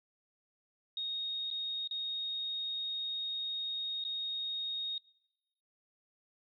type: tone with dropouts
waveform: sine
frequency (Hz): 3729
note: A#7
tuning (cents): 0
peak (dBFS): -34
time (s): 0.97-4.98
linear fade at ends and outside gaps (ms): 2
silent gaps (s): 1.503-1.511 / 1.875-1.91 / 4.04-4.049
effects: noise-tail reverb RT60 1.0 s tail -24 dB re dry